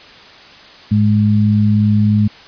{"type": "tone pair together", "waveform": "sine", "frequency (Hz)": [106.24, 209.5], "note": ["G#2", "G#3"], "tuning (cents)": [40, 15], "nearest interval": "octave", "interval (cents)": 1175, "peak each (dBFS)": -12, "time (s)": [0.91, 2.28], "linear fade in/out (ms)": 10, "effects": ["white hiss -39 dBFS RMS until 2.47 s", "resampled to 11025 Hz"]}